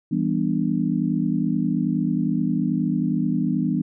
sine chord, E minor seventh, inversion none, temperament just, 164.81 / 197.78 / 247.2 / 296.7 Hz, E3 / G3 / B3 / D4, 0 / +16 / +2 / +18 cents, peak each -25 / -25 / -24 / -26 dBFS, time 0.11-3.82 s, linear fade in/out 10 ms, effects none

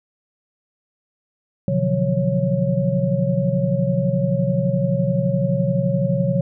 sine tone cluster, 126.2 / 146.1 / 172.6 / 184.3 / 552 Hz, B2 / D3 / F3 / F#3 / C#5, +38 / -9 / -20 / -7 / -7 cents, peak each -23 dBFS, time 1.68-6.41 s, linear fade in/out 2 ms, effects none

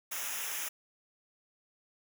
white noise with comb filter, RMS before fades -37 dBFS, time 0.11-0.69 s, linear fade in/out 10 ms, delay 0.23 ms, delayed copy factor -0.8, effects none

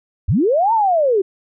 sine linear two-way sweep, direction up then down, 57.4 to 932.3 to 364.5 Hz, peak -12 dBFS, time 0.28-1.22 s, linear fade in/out 10 ms, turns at 0.73 s, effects none

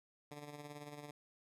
10% pulse tone with tremolo, 146.83 Hz, D3, in tune, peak -38 dBFS, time 0.31-1.11 s, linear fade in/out 5 ms, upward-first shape sine, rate 18 Hz, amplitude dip 55%, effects resampled to 32000 Hz

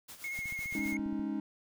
white noise with tremolo, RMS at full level -47 dBFS, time 0.08-0.95 s, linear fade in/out 10 ms, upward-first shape sine, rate 7.8 Hz, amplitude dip 65%
triangle tone with vibrato, 2160 Hz, C#7, 45 cents flat, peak -34 dBFS, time 0.24-0.97 s, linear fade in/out 2 ms, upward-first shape sine, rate 14 Hz, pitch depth 23 cents each way
click train, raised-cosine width 5 ms, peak -36 dBFS, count 13, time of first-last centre 0.39-1.195 s, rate 14.9 Hz
triangle chord, Ab suspended fourth, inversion none, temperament just, 207.7 / 276.9 / 311.5 Hz, Ab3 / Db4 / Eb4, 0 / -2 / +2 cents, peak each -35 dBFS, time 0.75-1.4 s, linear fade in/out 2 ms
effects none

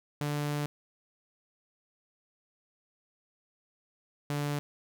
sawtooth tone pair in turn, 146.83 / 145.48 Hz, D3 / D3, 0 / -16 cents, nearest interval unison, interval 16 cents, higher first, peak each -26 dBFS, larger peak neither, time 0.21-0.66 / 4.3-4.59 s, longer first, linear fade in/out 0 ms, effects none

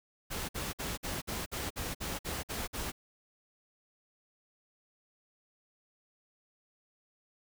pink noise bursts, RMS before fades -37 dBFS, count 11, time 0.3-2.92 s, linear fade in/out 20 ms, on 190 ms, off 53 ms, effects none

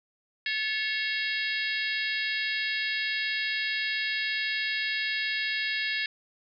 harmonic tone with a mistuned harmonic, 547 Hz, C#5, 23 cents flat, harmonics 3 / 4 / 5 / 6 / 7 / 8 / 9, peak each -31 / -33 / -35 / -37 / -38 / -39 / -40 dBFS, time 0.46-6.06 s, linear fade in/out 2 ms, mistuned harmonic 3, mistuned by +91 cents, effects none

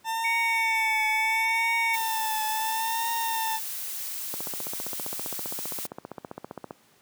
40% pulse tone with vibrato, 895 Hz, A5, 29 cents sharp, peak -26 dBFS, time 0.04-3.6 s, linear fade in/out 50 ms, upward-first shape triangle, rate 0.73 Hz, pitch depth 58 cents each way
sine tone, 2239 Hz, C#7, 17 cents sharp, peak -24 dBFS, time 0.24-1.96 s, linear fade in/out 10 ms
blue noise, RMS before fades -34 dBFS, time 1.93-5.87 s, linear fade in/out 10 ms
click train, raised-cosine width 1 ms, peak -21 dBFS, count 37, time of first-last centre 4.34-6.708 s, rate 15.2 Hz
effects pink hiss -60 dBFS RMS until 7.01 s + high-pass 150 Hz 12 dB/octave

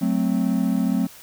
triangle chord, F# diminished, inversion none, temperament equal, 185 / 220 / 261.6 Hz, F#3 / A3 / C4, 0 / 0 / 0 cents, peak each -21 dBFS, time 0.01-1.07 s, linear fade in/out 10 ms, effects white hiss -45 dBFS RMS until 1.22 s

